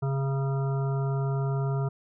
harmonic tone, 136.4 Hz, C#3, 28 cents flat, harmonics 1 / 3 / 5 / 7 / 9 / 10, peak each -25 / -35 / -39 / -42 / -44 / -45 dBFS, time 0.02-1.89 s, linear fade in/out 10 ms, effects none

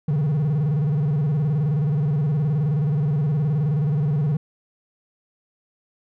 triangle tone with vibrato, 147.6 Hz, D3, 9 cents sharp, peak -16 dBFS, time 0.08-4.37 s, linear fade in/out 5 ms, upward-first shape square, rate 19 Hz, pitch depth 120 cents each way, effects none

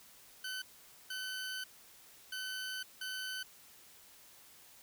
20% pulse tone bursts at uneven times, 1517 Hz, F#6, 43 cents sharp, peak -34 dBFS, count 4, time 0.44-0.62 / 1.1-1.64 / 2.32-2.83 / 3.01-3.43 s, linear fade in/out 5 ms, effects white hiss -59 dBFS RMS until 4.82 s

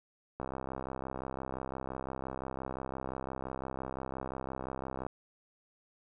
click train, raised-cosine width 1 ms, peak -24 dBFS, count 308, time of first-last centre 0.4-5.066 s, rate 65.8 Hz, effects none

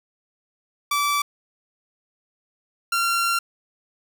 sawtooth tone pair in turn, 1158 / 1374.4 Hz, D6 / F6, -25 / -28 cents, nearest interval minor third, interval 297 cents, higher second, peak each -16 dBFS, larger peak neither, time 0.91-1.22 / 2.92-3.39 s, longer second, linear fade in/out 5 ms, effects none

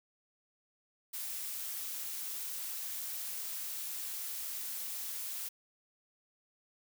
blue noise, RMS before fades -40 dBFS, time 1.13-5.49 s, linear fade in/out 10 ms, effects none

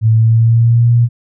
sine tone with pitch glide, 111.4 to 118.71 Hz, A2 to A#2, +22 to +32 cents, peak -6 dBFS, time 0.01-1.09 s, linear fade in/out 50 ms, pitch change +110 cents, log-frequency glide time 0.12-0.89 s, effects none

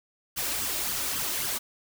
white noise with flanger, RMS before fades -30 dBFS, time 0.36-1.59 s, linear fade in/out 20 ms, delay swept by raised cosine 0.62 to 3.32 ms, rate 3.7 Hz, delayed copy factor +0.7, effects none

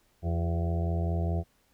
harmonic tone with a mistuned harmonic, 84.7 Hz, E2, 48 cents sharp, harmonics 1 / 2 / 4 / 5 / 6 / 7 / 8 / 9, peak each -27 / -33 / -40 / -42 / -45 / -46 / -39 / -47 dBFS, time 0.22-1.44 s, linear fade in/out 50 ms, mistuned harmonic 5, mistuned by -42 cents, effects pink hiss -68 dBFS RMS until 1.73 s

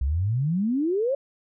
sine exponential sweep, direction up, 62.1 to 570 Hz, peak -21 dBFS, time 0.01-1.15 s, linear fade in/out 5 ms, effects none

